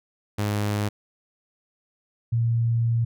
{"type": "tone pair in turn", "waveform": ["sawtooth", "sine"], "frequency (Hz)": [103.83, 116.2], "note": ["G#2", "A#2"], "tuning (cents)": [0, -5], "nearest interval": "major second", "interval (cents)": 195, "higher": "second", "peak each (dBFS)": -19, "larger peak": "neither", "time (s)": [[0.38, 0.89], [2.32, 3.05]], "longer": "second", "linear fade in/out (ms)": 10, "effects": []}